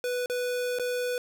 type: tone with dropouts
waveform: square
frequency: 493.9 Hz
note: B4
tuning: in tune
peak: -28 dBFS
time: 0.04-1.18 s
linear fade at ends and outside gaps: 1 ms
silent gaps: 0.26-0.298 / 0.787-0.796 s
effects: none